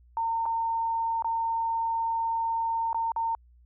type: tone with dropouts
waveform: sine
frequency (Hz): 912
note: A#5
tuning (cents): -38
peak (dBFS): -25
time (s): 0.17-3.35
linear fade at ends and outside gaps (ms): 1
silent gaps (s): 0.456-0.461 / 1.223-1.245 / 2.93-2.945 / 3.119-3.162
effects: added 60 Hz sine -54 dBFS peak until 3.65 s